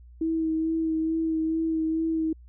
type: tone with vibrato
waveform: sine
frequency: 321.7 Hz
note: E4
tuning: 42 cents flat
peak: -23 dBFS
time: 0.21-2.33 s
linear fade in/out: 5 ms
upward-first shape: sine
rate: 2.3 Hz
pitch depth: 19 cents each way
effects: added 60 Hz sine -46 dBFS peak until 2.48 s